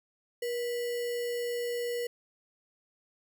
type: tone with sample-and-hold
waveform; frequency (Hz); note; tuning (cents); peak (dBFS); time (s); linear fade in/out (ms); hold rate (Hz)
sine; 478.7; A#4; +46; -30; 0.42-2.07; 5; 2450
effects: none